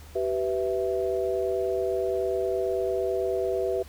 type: chord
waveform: sine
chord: E minor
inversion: first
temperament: equal with one note detuned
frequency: 384.8 / 493.9 / 659.3 Hz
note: G4 / B4 / E5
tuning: -32 / 0 / 0 cents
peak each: -27 / -29 / -30 dBFS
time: 0.15-3.83 s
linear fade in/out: 10 ms
effects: added 75 Hz sine -45 dBFS peak until 3.88 s + pink hiss -51 dBFS RMS until 3.88 s

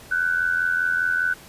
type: tone with amplitude modulation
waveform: sine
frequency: 1500 Hz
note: F#6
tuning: 23 cents sharp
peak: -16 dBFS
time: 0.11-1.34 s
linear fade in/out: 10 ms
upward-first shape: sine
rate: 85 Hz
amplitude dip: 70%
effects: pink hiss -45 dBFS RMS until 1.48 s + resampled to 32000 Hz

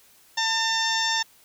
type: harmonic tone with a mistuned harmonic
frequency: 899 Hz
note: A5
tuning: 37 cents sharp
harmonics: 1 / 2 / 3 / 4 / 5 / 6 / 7 / 8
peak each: -28 / -27 / -36 / -28 / -37 / -28 / -35 / -38 dBFS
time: 0.37-1.23 s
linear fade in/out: 10 ms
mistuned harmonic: 3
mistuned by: +18 cents
effects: white hiss -56 dBFS RMS until 1.44 s

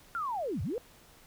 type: linear two-way sweep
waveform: sine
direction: down then up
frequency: 1424 to 70.5 to 521 Hz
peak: -31 dBFS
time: 0.15-0.78 s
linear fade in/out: 0 ms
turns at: 0.62 s
effects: pink hiss -58 dBFS RMS until 1.26 s

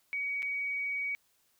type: tone with dropouts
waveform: sine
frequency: 2258 Hz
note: C#7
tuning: 31 cents sharp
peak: -31 dBFS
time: 0.13-1.15 s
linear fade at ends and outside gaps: 0 ms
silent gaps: 0.422-0.428 s
effects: white hiss -71 dBFS RMS until 1.59 s

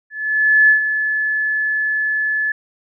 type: tone with ADSR envelope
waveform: sine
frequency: 1725 Hz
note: A6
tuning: 35 cents flat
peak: -7 dBFS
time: 0.1-2.52 s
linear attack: 590 ms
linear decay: 110 ms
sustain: -9 dB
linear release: 4 ms
effects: none

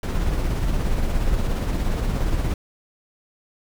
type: noise with tremolo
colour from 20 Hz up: brown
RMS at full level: -20 dBFS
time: 0.03-2.54 s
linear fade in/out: 2 ms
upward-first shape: sine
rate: 17 Hz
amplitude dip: 35%
effects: none

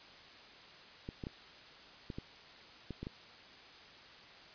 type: clicks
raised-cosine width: 3 ms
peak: -28 dBFS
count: 8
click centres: 1.089 / 1.238 / 1.269 / 2.102 / 2.185 / 2.907 / 3.03 / 3.069 s
effects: white hiss -55 dBFS RMS until 4.54 s + resampled to 11025 Hz

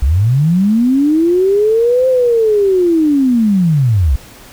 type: linear two-way sweep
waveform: sine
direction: up then down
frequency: 58.2 to 523 to 58.2 Hz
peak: -8 dBFS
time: 0.02-4.16 s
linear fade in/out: 5 ms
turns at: 2.08 s
effects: pink hiss -38 dBFS RMS until 4.52 s

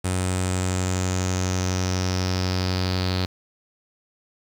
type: tone with low-pass filter sweep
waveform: sawtooth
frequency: 92.1 Hz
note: F#2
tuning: 7 cents flat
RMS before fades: -24 dBFS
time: 0.04-3.26 s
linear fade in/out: 10 ms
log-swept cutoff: 8900 to 4300 Hz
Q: 6
effects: 7-bit

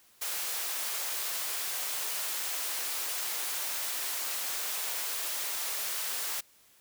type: high-pass noise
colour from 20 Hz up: white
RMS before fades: -34 dBFS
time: 0.21-6.41 s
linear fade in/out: 10 ms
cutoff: 540 Hz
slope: 12 dB/octave
effects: white hiss -62 dBFS RMS until 6.8 s

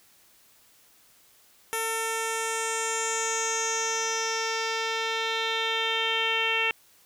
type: tone with low-pass filter sweep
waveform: 10% pulse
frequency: 450 Hz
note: A4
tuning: 39 cents sharp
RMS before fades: -28 dBFS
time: 1.73-6.71 s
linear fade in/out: 0 ms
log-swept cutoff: 11000 to 2800 Hz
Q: 5.2
effects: white hiss -59 dBFS RMS until 7.05 s

